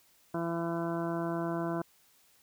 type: harmonic tone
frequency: 168.2 Hz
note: E3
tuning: 35 cents sharp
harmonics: 1 / 2 / 3 / 4 / 5 / 6 / 7 / 8 / 9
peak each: -36 / -34 / -45 / -37 / -50 / -41 / -49 / -46 / -47 dBFS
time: 0.34-1.82 s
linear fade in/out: 5 ms
effects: white hiss -65 dBFS RMS until 2.42 s